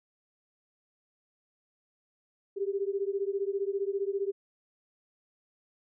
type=beating tone pair; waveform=sine; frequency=390 / 405 Hz; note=G4 / G#4; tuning=-9 / -43 cents; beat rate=15 Hz; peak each=-31 / -32 dBFS; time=2.56-4.32 s; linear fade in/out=20 ms; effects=none